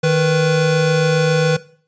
square tone pair together, 155.56 / 493.9 Hz, D#3 / B4, 0 / 0 cents, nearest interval octave + minor sixth, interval 2000 cents, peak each -16 dBFS, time 0.03-1.57 s, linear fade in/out 10 ms, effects noise-tail reverb RT60 0.5 s tail -19 dB re dry + resampled to 16000 Hz

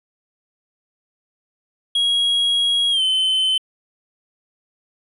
triangle tone with pitch glide, 3300 to 3061 Hz, G#7 to G7, -12 to -42 cents, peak -14 dBFS, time 1.95-3.58 s, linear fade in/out 5 ms, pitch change -130 cents, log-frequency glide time 2.91-3.02 s, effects resampled to 32000 Hz

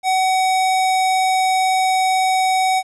square tone, 753 Hz, F#5, 30 cents sharp, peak -15 dBFS, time 0.03-2.83 s, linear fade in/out 50 ms, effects resampled to 24000 Hz + 9-bit

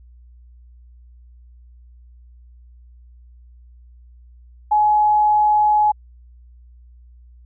sine tone, 844 Hz, G#5, 28 cents sharp, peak -12 dBFS, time 4.71-5.92 s, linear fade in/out 10 ms, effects added 60 Hz sine -43 dBFS peak until 7.45 s

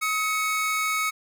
45% pulse tone pair together, 1271.5 / 2217 Hz, D#6 / C#7, +37 / 0 cents, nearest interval minor seventh, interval 963 cents, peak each -26 dBFS, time 0.01-1.11 s, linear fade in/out 20 ms, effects none

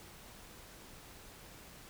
silence, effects pink hiss -54 dBFS RMS until 1.89 s

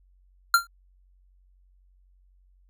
square tone with exponential decay, 1382 Hz, F6, 19 cents flat, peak -12 dBFS, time 0.54-0.67 s, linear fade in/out 2 ms, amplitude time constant 27 ms, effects added 46 Hz sine -57 dBFS peak until 2.69 s

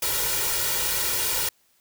white noise with comb filter, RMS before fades -25 dBFS, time 0.02-1.49 s, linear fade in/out 5 ms, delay 2.1 ms, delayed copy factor +0.75, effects white hiss -64 dBFS RMS until 1.8 s

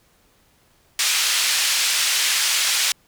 pink band-pass noise, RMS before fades -20 dBFS, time 0.99-2.92 s, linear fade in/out 2 ms, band 2500 to 8700 Hz, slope 12 dB/octave, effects pink hiss -59 dBFS RMS until 3.07 s

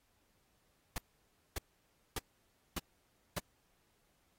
pink noise bursts, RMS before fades -37 dBFS, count 5, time 0.96-3.385 s, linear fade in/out 2 ms, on 21 ms, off 580 ms, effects pink hiss -75 dBFS RMS until 4.38 s + AAC 48 kbps

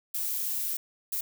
violet noise bursts at uneven times, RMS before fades -31 dBFS, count 2, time 0.14-0.77 / 1.12-1.21 s, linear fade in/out 5 ms, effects none

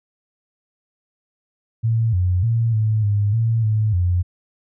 sine tone with pitch steps, 113.6 / 90.6 / 115 / 108.8 / 102.8 / 113.9 / 108.1 / 89 Hz, A#2 / F#2 / A#2 / A2 / G#2 / A#2 / A2 / F2, -44 / -36 / -23 / -19 / -17 / -40 / -30 / +33 cents, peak -15 dBFS, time 1.83-4.23 s, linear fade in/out 20 ms, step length 300 ms, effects none

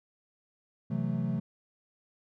triangle chord, F# half-diminished seventh, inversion second, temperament equal, 130.81 / 164.81 / 185 / 220 Hz, C3 / E3 / F#3 / A3, 0 / 0 / 0 / 0 cents, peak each -32 dBFS, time 0.9-1.4 s, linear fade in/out 10 ms, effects none

